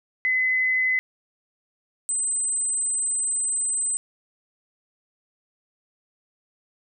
sine tone pair in turn, 2028 / 8112 Hz, B6 / B8, +45 / +45 cents, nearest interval 2 octaves, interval 2400 cents, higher second, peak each -19 / -22 dBFS, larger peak first, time 0.25-0.99 / 2.09-3.97 s, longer second, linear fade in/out 0 ms, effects none

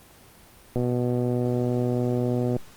click train, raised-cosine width 2 ms, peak -13 dBFS, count 223, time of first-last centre 0.76-2.565 s, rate 123 Hz, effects pink hiss -51 dBFS RMS until 2.76 s + Opus 24 kbps

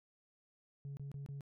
sine tone bursts, 140 Hz, C#3, 18 cents sharp, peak -40 dBFS, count 4, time 0.85-1.408 s, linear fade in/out 0 ms, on 120 ms, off 26 ms, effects tanh soft clip ceiling -41 dBFS

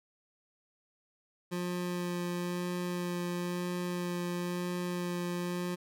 25% pulse tone with vibrato, 176.8 Hz, F3, 22 cents sharp, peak -29 dBFS, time 1.51-5.76 s, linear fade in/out 20 ms, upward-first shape sine, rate 1 Hz, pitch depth 11 cents each way, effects none

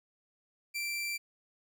sawtooth tone, 2349 Hz, D7, in tune, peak -30 dBFS, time 0.74-1.18 s, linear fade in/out 20 ms, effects none

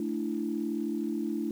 sine chord, A suspended fourth, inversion none, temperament equal with one note detuned, 220 / 293.7 / 332.7 Hz, A3 / D4 / E4, 0 / 0 / +16 cents, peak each -33 dBFS, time 0-1.51 s, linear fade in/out 2 ms, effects tanh soft clip ceiling -19 dBFS + 9-bit

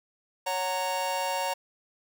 45% pulse chord, F# major, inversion second, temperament just, 555 / 740 / 925 Hz, C#5 / F#5 / A#5, +2 / 0 / -14 cents, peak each -33 / -35 / -30 dBFS, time 0.46-1.54 s, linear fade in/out 10 ms, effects none

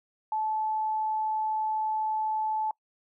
sine tone, 868 Hz, A5, 24 cents flat, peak -26 dBFS, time 0.32-2.71 s, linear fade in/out 2 ms, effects noise-tail reverb RT60 0.1 s tail -25 dB re dry

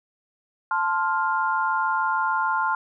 sine chord, F major, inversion first, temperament equal with one note detuned, 880 / 1046.5 / 1401.8 Hz, A5 / C6 / F6, 0 / 0 / +6 cents, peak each -25 dBFS, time 0.71-2.75 s, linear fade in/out 2 ms, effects none

